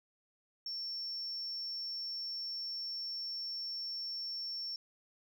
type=tone; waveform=sine; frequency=5440 Hz; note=F8; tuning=46 cents flat; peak=-36 dBFS; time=0.66-4.76 s; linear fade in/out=2 ms; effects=tanh soft clip ceiling -35 dBFS